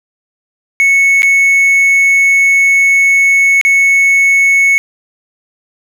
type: tone with dropouts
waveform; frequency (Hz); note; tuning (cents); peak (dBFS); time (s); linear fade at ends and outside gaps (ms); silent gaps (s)
triangle; 2207; C#7; -8; -4; 0.8-4.78; 0; 1.221-1.231 / 3.613-3.65
effects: none